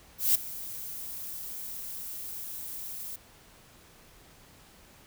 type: noise with ADSR envelope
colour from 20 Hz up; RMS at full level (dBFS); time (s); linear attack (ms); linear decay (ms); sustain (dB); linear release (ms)
violet; -21; 0.18-3.16; 170; 8; -18; 5
effects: pink hiss -56 dBFS RMS until 5.06 s

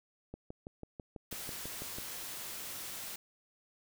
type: click train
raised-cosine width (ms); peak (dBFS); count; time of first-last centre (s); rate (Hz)
2; -30; 11; 0.34-1.985; 6.08
type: noise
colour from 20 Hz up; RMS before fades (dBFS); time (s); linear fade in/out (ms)
white; -43; 1.31-3.16; 5
effects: none

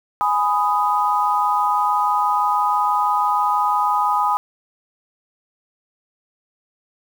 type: chord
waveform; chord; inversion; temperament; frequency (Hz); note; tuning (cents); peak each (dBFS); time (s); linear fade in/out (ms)
sine; G# minor; none; just; 830.6 / 996.7 / 1245.9; G#5 / B5 / D#6; 0 / +16 / +2; -20; 0.21-4.37; 0
effects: 7-bit

